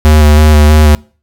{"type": "tone with vibrato", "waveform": "square", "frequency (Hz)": 75.7, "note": "D#2", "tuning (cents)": -47, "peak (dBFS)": -3, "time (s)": [0.05, 0.95], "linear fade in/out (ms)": 0, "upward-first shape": "square", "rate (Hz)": 3.1, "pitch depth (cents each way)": 21, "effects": ["noise-tail reverb RT60 0.4 s tail -25 dB re dry"]}